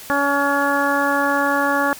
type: harmonic tone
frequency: 282.2 Hz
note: C#4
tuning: 31 cents sharp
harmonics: 1 / 2 / 3 / 4 / 5 / 6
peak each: -23 / -23 / -23 / -23 / -23 / -23 dBFS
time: 0.1-1.93 s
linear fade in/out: 0 ms
effects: white hiss -38 dBFS RMS until 1.99 s